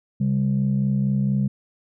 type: tone pair together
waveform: sine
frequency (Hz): 135.68 / 200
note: C#3 / G3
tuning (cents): -37 / +35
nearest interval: perfect fifth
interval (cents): 672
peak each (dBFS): -20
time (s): 0.2-1.48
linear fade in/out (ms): 10
effects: tanh soft clip ceiling -13 dBFS